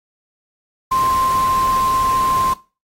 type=tone in noise; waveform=sine; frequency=1048 Hz; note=C6; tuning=2 cents sharp; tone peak=-14 dBFS; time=0.91-2.54 s; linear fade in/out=10 ms; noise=pink; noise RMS=-29 dBFS; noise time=0.91-2.54 s; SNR=+12 dB; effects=noise-tail reverb RT60 0.3 s tail -18 dB re dry + AAC 48 kbps